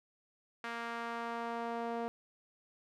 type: tone with band-pass filter sweep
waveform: sawtooth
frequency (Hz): 233.1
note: A#3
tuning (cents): 0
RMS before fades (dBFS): -39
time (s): 0.64-2.08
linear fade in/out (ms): 0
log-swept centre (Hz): 1600 to 620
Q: 1.3
effects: none